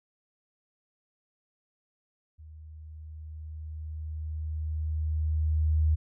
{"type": "tone with level ramp", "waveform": "sine", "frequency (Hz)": 77.78, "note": "D#2", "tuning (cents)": 0, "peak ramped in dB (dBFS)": [-45, -20], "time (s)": [2.38, 5.96], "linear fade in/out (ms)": 20, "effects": []}